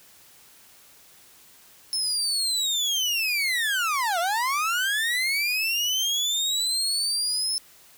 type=linear two-way sweep; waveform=30% pulse; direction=down then up; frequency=5274 to 659.3 to 5274 Hz; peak=-20 dBFS; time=1.93-7.58 s; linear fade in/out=0 ms; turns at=4.19 s; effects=white hiss -53 dBFS RMS until 7.97 s